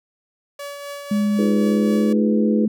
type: tone with tremolo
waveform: sawtooth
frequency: 570 Hz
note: C#5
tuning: 48 cents sharp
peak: -25 dBFS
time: 0.59-2.13 s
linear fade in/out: 5 ms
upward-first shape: triangle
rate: 3.9 Hz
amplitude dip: 40%
type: tone with pitch glide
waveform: sine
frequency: 207.7 to 215.6 Hz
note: G#3 to A3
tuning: 0 to -35 cents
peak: -16 dBFS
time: 1.11-2.68 s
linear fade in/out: 5 ms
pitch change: +65 cents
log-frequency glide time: 1.56-2.25 s
type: chord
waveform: sine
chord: F half-diminished seventh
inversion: third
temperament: equal with one note detuned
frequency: 311.1 / 349.2 / 413.6 / 493.9 Hz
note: Eb4 / F4 / Ab4 / Cb5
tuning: 0 / 0 / -7 / 0 cents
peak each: -23 / -28 / -25 / -25 dBFS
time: 1.38-2.66 s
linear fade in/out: 10 ms
effects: none